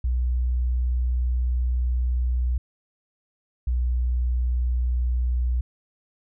sine tone pair in turn, 61.6 / 61.28 Hz, B1 / B1, -4 / -13 cents, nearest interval unison, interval 9 cents, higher first, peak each -20 dBFS, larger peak neither, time 0.04-2.58 / 3.67-5.61 s, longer first, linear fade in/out 5 ms, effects none

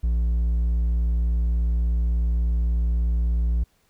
sine tone with hard clipping, 58.27 Hz, A#1, in tune, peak -20 dBFS, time 0.03-3.64 s, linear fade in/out 10 ms, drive 3 dB, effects pink hiss -65 dBFS RMS until 3.89 s

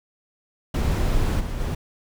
brown noise with level steps, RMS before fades -21 / -28 / -25 dBFS, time 0.74-1.75 s, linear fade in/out 5 ms, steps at 1.39 / 1.59 s, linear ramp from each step 20 ms, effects none

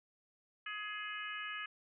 harmonic tone, 420 Hz, G#4, 19 cents sharp, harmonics 3 / 4 / 5 / 6 / 7, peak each -46 / -44 / -48 / -47 / -48 dBFS, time 0.66-1.66 s, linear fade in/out 5 ms, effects none

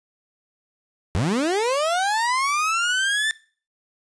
30% pulse linear sweep, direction up, 73.42 to 1786 Hz, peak -17 dBFS, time 1.15-3.31 s, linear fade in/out 0 ms, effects noise-tail reverb RT60 0.4 s tail -20 dB re dry + resampled to 22050 Hz

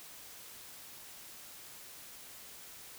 silence, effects white hiss -51 dBFS RMS until 2.98 s

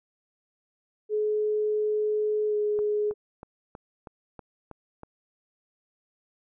sine tone with pitch glide, 424.8 to 419.2 Hz, G#4 to G#4, +39 to +16 cents, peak -23 dBFS, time 1.09-3.14 s, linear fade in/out 50 ms, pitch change -23 cents, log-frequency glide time 2.48-2.55 s
click train, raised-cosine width 1 ms, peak -27 dBFS, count 8, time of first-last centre 2.79-5.034 s, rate 3.12 Hz
effects none

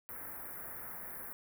white band-stop noise, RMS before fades -45 dBFS, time 0.09-1.33 s, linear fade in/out 0 ms, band 2000 to 11000 Hz, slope 48 dB/octave, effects none

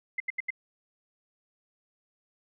sine tone bursts, 2067 Hz, C7, 22 cents flat, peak -27 dBFS, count 4, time 0.18-0.505 s, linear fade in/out 5 ms, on 22 ms, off 79 ms, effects none

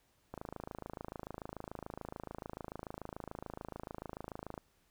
click train, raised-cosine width 1 ms, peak -28 dBFS, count 115, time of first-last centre 0.34-4.578 s, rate 26.9 Hz, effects pink hiss -73 dBFS RMS until 4.9 s

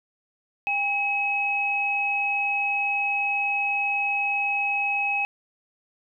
sine tone pair together, 805.7 / 2558 Hz, G5 / D#7, +47 / +47 cents, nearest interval octave + minor sixth, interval 2000 cents, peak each -28 / -23 dBFS, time 0.67-5.25 s, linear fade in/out 0 ms, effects none

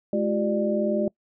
sine tone cluster, 211.4 / 345.2 / 385.6 / 596 Hz, G#3 / F4 / G4 / D5, +31 / -20 / -28 / +25 cents, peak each -25 / -29 / -30 / -25 dBFS, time 0.13-1.08 s, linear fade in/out 2 ms, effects noise-tail reverb RT60 0.1 s tail -24 dB re dry

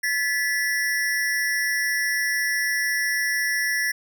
square ring-modulated tone, 1847 Hz, A#6, 16 cents flat, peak -19 dBFS, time 0.03-3.92 s, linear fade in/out 10 ms, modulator 123 Hz, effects none

